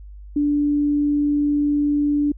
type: tone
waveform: sine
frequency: 291.6 Hz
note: D4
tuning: 12 cents flat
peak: -16 dBFS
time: 0.36-2.32 s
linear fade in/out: 5 ms
effects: added 50 Hz sine -36 dBFS peak until 2.37 s